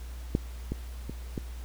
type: clicks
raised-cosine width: 3 ms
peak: -11 / -18 / -22 / -18 dBFS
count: 4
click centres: 0.351 / 0.72 / 1.096 / 1.378 s
effects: added 60 Hz sine -37 dBFS peak until 1.64 s + pink hiss -52 dBFS RMS until 1.64 s